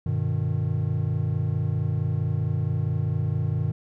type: chord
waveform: triangle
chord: G augmented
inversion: none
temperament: just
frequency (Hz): 98 / 122.5 / 153.12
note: G2 / B2 / D#3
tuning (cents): 0 / -14 / -27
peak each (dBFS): -25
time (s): 0.06-3.72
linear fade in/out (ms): 5
effects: none